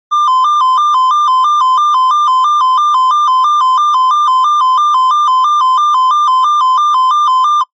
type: tone with vibrato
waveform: triangle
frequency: 1108.7 Hz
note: C#6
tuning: in tune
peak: -5 dBFS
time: 0.11-7.64 s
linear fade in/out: 20 ms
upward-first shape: square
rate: 3 Hz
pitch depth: 130 cents each way
effects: noise-tail reverb RT60 0.1 s tail -23 dB re dry + MP3 32 kbps